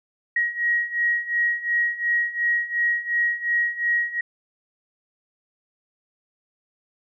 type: beating tone pair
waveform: sine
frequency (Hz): 1894 / 1896.8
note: A#6 / A#6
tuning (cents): +27 / +30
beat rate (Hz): 2.8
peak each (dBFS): -25 / -22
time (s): 0.36-4.21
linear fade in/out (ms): 5
effects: none